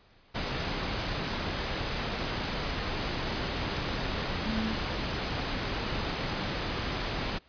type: tone in noise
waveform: sine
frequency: 220.2 Hz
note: A3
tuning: 2 cents sharp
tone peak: -30 dBFS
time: 4.45-4.75 s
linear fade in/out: 20 ms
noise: pink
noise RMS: -32 dBFS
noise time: 0.34-7.39 s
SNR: -1 dB
effects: pink hiss -61 dBFS RMS until 7.48 s + resampled to 11025 Hz